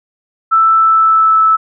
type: tone with pitch glide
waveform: sine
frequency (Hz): 1323 to 1309.3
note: E6 to E6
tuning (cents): +6 to -12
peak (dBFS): -6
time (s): 0.51-1.57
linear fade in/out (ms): 20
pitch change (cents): -18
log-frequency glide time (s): 0.74-1.41
effects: none